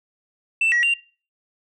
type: tone with pitch steps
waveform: sine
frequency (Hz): 2668 / 1917 / 2774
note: E7 / A#6 / F7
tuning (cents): +20 / +48 / -12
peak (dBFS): -14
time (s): 0.61-0.94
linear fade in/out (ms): 5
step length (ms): 110
effects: noise-tail reverb RT60 0.4 s tail -23 dB re dry + tanh soft clip ceiling -14 dBFS